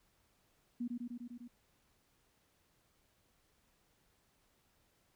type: tone with echo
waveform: sine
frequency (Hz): 241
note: B3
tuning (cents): -42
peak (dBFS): -35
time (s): 0.8-0.88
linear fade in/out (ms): 10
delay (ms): 100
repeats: 6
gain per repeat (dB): -2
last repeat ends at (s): 1.48
effects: pink hiss -74 dBFS RMS until 5.15 s